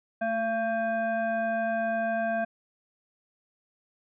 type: tone with frequency modulation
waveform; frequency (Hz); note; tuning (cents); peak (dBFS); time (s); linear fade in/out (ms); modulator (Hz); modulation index
sine; 680; F5; -46; -25; 0.21-2.45; 10; 902; 0.82
effects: none